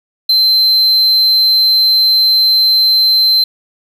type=tone; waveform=triangle; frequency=4100 Hz; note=C8; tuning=36 cents flat; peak=-6 dBFS; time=0.29-3.44 s; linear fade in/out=5 ms; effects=8-bit